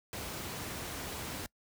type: noise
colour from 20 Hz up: pink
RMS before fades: -40 dBFS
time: 0.13-1.46 s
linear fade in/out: 0 ms
effects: noise-tail reverb RT60 0.1 s tail -24 dB re dry + high-pass 60 Hz 12 dB/octave